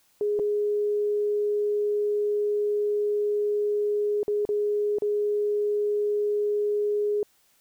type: tone with dropouts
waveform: sine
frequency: 415.3 Hz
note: G#4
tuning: in tune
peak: -22 dBFS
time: 0.21-7.23 s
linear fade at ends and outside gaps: 1 ms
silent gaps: 0.391-0.396 / 4.231-4.28 / 4.452-4.49 / 4.985-5.021 s
effects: white hiss -64 dBFS RMS until 7.6 s